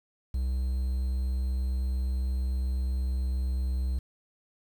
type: tone with quantisation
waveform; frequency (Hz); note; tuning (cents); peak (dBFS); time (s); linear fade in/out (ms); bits
triangle; 64.3; C2; -30; -24; 0.34-3.99; 5; 9
effects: none